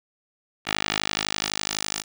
10% pulse tone with band-pass filter sweep, 51.91 Hz, G#1, in tune, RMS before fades -28 dBFS, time 0.65-2.04 s, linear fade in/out 50 ms, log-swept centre 2800 to 7100 Hz, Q 1, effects none

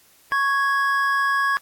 triangle tone pair together, 1106.6 / 1661.2 Hz, C#6 / G#6, -3 / 0 cents, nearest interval perfect fifth, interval 703 cents, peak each -19 dBFS, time 0.32-1.57 s, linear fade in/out 0 ms, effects white hiss -55 dBFS RMS until 1.61 s + AAC 64 kbps

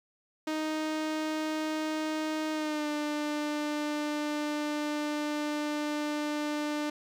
sawtooth tone with pitch glide, 311.1 to 298.1 Hz, D#4 to D4, 0 to +26 cents, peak -26 dBFS, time 0.47-6.9 s, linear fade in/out 5 ms, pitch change -74 cents, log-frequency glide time 2.52-2.89 s, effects low-pass 7000 Hz 12 dB/octave + 10-bit

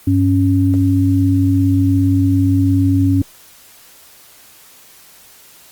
sine tone pair together, 98 / 276.7 Hz, G2 / C#4, 0 / -3 cents, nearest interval octave + tritone, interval 1797 cents, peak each -13 dBFS, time 0.07-3.22 s, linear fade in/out 5 ms, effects white hiss -44 dBFS RMS until 5.71 s + Opus 32 kbps

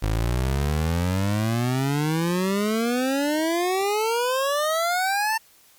25% pulse exponential sweep, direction up, 51.5 to 904 Hz, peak -17 dBFS, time 0.02-5.38 s, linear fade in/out 10 ms, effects white hiss -55 dBFS RMS until 5.78 s + MP3 96 kbps

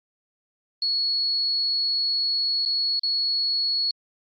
sine tone with dropouts, 4364 Hz, C#8, 28 cents flat, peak -21 dBFS, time 0.82-3.91 s, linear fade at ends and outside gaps 2 ms, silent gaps 2.652-2.659 / 2.995-3.033 s, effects Opus 32 kbps

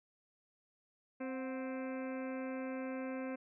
harmonic tone with a mistuned harmonic, 261.6 Hz, C4, in tune, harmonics 1 / 2 / 3 / 4 / 5 / 6 / 7 / 8 / 9 / 10, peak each -40 / -43 / -53 / -53 / -58 / -53 / -63 / -56 / -58 / -59 dBFS, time 1.2-3.36 s, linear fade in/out 10 ms, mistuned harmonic 3, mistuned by -96 cents, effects none

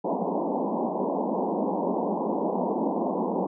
pink band-pass noise, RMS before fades -27 dBFS, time 0.04-3.47 s, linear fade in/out 10 ms, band 180 to 1000 Hz, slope 96 dB/octave, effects none

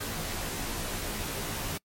pink noise with comb filter, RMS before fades -34 dBFS, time 0-1.78 s, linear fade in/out 10 ms, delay 16 ms, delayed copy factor -1, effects noise-tail reverb RT60 0.1 s tail -26 dB re dry + MP3 64 kbps

